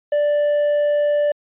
triangle tone with quantisation, 587.3 Hz, D5, in tune, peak -13 dBFS, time 0.12-1.32 s, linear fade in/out 5 ms, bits 7, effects resampled to 8000 Hz

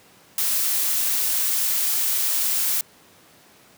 blue noise, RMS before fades -22 dBFS, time 0.38-2.81 s, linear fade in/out 2 ms, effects pink hiss -52 dBFS RMS until 3.77 s + high-pass 150 Hz 12 dB/octave

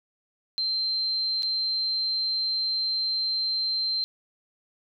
sine tone with dropouts, 4130 Hz, C8, 23 cents flat, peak -24 dBFS, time 0.58-4.04 s, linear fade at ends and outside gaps 0 ms, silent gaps 1.423-1.431 s, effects none

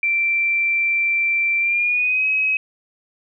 sine tone with pitch glide, 2349 to 2547 Hz, D7 to D#7, 0 to +40 cents, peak -16 dBFS, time 0.03-2.57 s, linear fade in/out 2 ms, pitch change +140 cents, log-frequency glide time 1.59-2.26 s, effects none

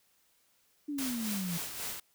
sine exponential sweep, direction down, 300.7 to 164.81 Hz, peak -33 dBFS, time 0.88-1.58 s, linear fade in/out 10 ms
white noise with tremolo, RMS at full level -37 dBFS, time 0.98-2 s, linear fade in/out 5 ms, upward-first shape sine, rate 3.7 Hz, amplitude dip 50%
effects white hiss -70 dBFS RMS until 2.14 s

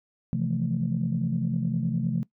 sine chord, F major seventh, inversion second, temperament equal, 130.81 / 164.81 / 174.61 / 220 Hz, C3 / E3 / F3 / A3, 0 / 0 / 0 / 0 cents, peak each -29 dBFS, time 0.33-2.23 s, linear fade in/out 0 ms, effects noise-tail reverb RT60 0.1 s tail -20 dB re dry + tanh soft clip ceiling -15 dBFS

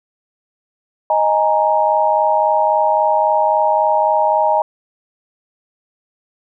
sine chord, D# suspended fourth, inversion none, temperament just, 622.3 / 829.7 / 933.4 Hz, D#5 / G#5 / A#5, 0 / -2 / +2 cents, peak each -16 dBFS, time 1.1-4.62 s, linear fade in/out 2 ms, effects none

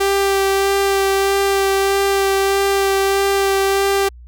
sawtooth tone with vibrato, 392.5 Hz, G4, 2 cents sharp, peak -10 dBFS, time 0-4.09 s, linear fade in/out 10 ms, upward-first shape sine, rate 1.6 Hz, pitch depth 12 cents each way, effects added 60 Hz sine -36 dBFS peak until 4.27 s

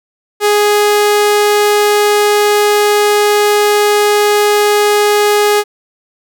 sawtooth tone, 415.3 Hz, G#4, in tune, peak -4 dBFS, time 0.4-5.64 s, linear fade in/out 50 ms, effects none

